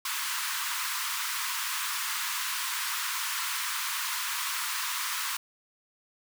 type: high-pass noise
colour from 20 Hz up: pink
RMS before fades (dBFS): -32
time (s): 0.05-5.37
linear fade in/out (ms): 5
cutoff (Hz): 940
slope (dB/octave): 96
effects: none